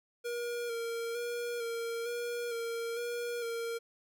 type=tone with vibrato; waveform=square; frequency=470 Hz; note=A#4; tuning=14 cents sharp; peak=-35 dBFS; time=0.24-3.79 s; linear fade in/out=20 ms; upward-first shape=square; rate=1.1 Hz; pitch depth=25 cents each way; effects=none